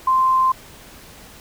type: tone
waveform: sine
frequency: 1043 Hz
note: C6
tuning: 6 cents flat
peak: -13 dBFS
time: 0.07-0.52 s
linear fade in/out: 5 ms
effects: pink hiss -43 dBFS RMS until 1.4 s